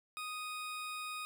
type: tone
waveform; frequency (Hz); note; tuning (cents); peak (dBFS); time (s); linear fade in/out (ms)
20% pulse; 1244.5; D#6; 0; -35; 0.17-1.25; 0
effects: none